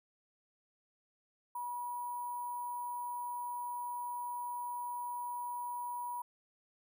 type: tone with sample-and-hold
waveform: sine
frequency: 970 Hz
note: B5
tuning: 31 cents flat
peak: -37 dBFS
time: 1.55-6.22 s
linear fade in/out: 5 ms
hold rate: 11025 Hz
effects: none